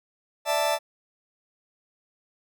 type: chord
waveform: 40% pulse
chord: D suspended second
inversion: none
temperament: just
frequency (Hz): 587.3 / 660.7 / 881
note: D5 / E5 / A5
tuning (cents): 0 / +4 / +2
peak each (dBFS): -26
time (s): 0.45-0.79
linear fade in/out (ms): 50
effects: none